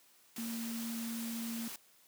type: tone in noise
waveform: sine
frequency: 230 Hz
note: A#3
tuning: 23 cents flat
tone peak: -37 dBFS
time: 0.38-1.68 s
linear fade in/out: 2 ms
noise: white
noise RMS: -45 dBFS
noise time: 0.36-1.76 s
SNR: +5 dB
effects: white hiss -65 dBFS RMS until 2.07 s + high-pass 150 Hz 12 dB/octave